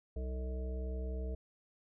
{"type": "harmonic tone", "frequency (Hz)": 63.5, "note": "B1", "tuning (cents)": 49, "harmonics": [1, 3, 5, 7, 9, 10], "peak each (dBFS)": [-36, -49, -53, -47, -61, -51], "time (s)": [0.16, 1.35], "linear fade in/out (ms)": 5, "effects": []}